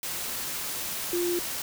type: tone in noise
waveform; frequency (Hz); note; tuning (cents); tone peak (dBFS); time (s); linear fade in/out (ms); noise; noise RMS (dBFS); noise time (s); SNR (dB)
sine; 349.4; F4; +1; -25; 1.13-1.39; 2; white; -33; 0.03-1.62; +5
effects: none